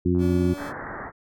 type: harmonic tone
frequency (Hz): 89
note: F2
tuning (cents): +33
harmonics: 1 / 2 / 3 / 4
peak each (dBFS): -24 / -24 / -24 / -24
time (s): 0.05-0.54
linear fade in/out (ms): 10
type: click train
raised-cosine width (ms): 1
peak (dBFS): -30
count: 51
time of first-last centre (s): 0.15-0.687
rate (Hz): 93.1
type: tone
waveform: 30% pulse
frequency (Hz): 287.2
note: D4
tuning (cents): -39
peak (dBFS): -31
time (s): 0.18-0.73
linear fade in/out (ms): 50
type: low-pass noise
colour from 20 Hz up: white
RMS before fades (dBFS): -35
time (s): 0.56-1.12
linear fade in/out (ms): 50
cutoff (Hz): 1900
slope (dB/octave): 96
effects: none